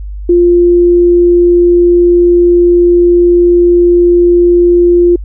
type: tone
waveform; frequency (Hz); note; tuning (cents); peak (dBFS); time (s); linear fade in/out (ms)
sine; 349.2; F4; 0; -3; 0.29-5.16; 5
effects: added 50 Hz sine -19 dBFS peak until 5.24 s